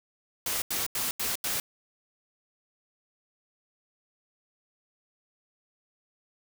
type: noise bursts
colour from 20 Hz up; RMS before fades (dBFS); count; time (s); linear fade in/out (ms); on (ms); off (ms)
white; -30; 5; 0.46-1.6; 2; 160; 85
effects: none